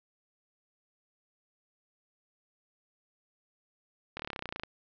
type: slowing click train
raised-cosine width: 0.3 ms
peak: -20 dBFS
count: 16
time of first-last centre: 4.17-4.635 s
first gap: 25 ms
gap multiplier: 1.03
effects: low-pass 5000 Hz 12 dB/octave